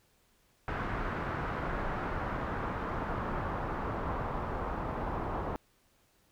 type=noise with low-pass filter sweep; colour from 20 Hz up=pink; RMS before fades=-35 dBFS; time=0.68-5.56 s; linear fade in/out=0 ms; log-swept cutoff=1500 to 1000 Hz; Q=1.7; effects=pink hiss -69 dBFS RMS until 6.31 s